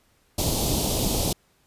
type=band-stop noise; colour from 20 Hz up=pink; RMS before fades=-24 dBFS; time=0.38-1.33 s; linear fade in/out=5 ms; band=820 to 3300 Hz; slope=24 dB/octave; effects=pink hiss -64 dBFS RMS until 1.66 s + resampled to 32000 Hz